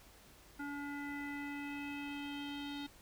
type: tone with low-pass filter sweep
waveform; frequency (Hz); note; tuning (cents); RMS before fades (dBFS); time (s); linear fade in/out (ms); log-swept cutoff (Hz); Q
square; 286; D4; -46; -43; 0.59-2.87; 10; 1600 to 3700; 4.6
effects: added 50 Hz sine -68 dBFS peak until 3.01 s + pink hiss -61 dBFS RMS until 3.01 s